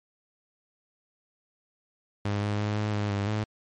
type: tone with pitch steps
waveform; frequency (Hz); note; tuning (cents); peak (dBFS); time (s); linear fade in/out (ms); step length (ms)
sawtooth; 102.4 / 103.6 / 104.8 / 105.9 / 103.7 / 100.7 / 106.9; G#2 / G#2 / G#2 / G#2 / G#2 / G2 / A2; -24 / -4 / +16 / +34 / -2 / +47 / -49; -22; 2.25-3.44; 5; 170
effects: low-pass 5000 Hz 12 dB/octave + MP3 48 kbps